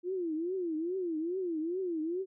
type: tone with vibrato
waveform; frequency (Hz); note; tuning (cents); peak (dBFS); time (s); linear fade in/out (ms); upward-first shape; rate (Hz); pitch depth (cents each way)
sine; 343.5; F4; -29; -31; 0.03-2.26; 50; triangle; 2.4; 210
effects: none